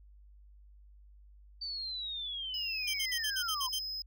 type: linear sweep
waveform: sine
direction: down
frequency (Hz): 4609 to 975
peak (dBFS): -36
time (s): 1.61-3.69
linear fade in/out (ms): 10
type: tone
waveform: triangle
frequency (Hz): 5080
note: D#8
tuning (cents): +35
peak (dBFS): -35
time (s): 2.54-4.02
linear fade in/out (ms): 2
type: tone bursts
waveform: sawtooth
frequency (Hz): 3136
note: G7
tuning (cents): 0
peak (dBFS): -30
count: 8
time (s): 2.87-3.793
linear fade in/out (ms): 10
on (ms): 69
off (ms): 53
effects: added 50 Hz sine -54 dBFS peak until 4.06 s